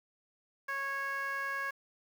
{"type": "tone with band-pass filter", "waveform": "15% pulse", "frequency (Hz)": 550, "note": "C#5", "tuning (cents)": -14, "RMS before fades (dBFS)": -36, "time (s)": [0.68, 1.71], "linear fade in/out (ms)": 10, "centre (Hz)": 1500, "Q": 2.8, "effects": ["9-bit"]}